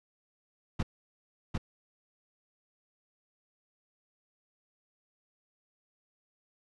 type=noise with echo; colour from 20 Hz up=brown; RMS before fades=-29 dBFS; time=0.79-0.83 s; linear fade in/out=10 ms; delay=750 ms; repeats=1; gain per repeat=-2 dB; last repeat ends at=1.58 s; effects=low-pass 6000 Hz 12 dB/octave